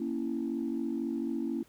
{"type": "chord", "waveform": "sine", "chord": "A# diminished", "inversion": "none", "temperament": "equal with one note detuned", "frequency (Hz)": [233.1, 277.2, 331.3], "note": ["A#3", "C#4", "E4"], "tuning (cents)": [0, 0, 9], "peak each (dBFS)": -34, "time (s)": [0, 1.63], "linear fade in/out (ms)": 5, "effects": ["tanh soft clip ceiling -23 dBFS", "pink hiss -63 dBFS RMS until 1.68 s"]}